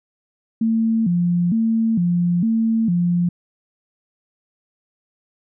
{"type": "tone with vibrato", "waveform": "sine", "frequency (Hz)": 198.2, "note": "G3", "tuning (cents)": 19, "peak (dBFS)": -15, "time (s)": [0.61, 3.29], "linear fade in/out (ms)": 5, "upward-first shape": "square", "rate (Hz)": 1.1, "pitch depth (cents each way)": 220, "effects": []}